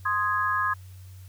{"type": "chord", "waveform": "sine", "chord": "Ab major", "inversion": "first", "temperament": "equal", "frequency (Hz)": [1046.5, 1244.5, 1661.2], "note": ["C6", "Eb6", "Ab6"], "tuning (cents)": [0, 0, 0], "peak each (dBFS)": -27, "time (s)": [0.05, 0.74], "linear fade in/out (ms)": 10, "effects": ["added 93 Hz sine -42 dBFS peak until 1.28 s", "white hiss -58 dBFS RMS until 1.28 s"]}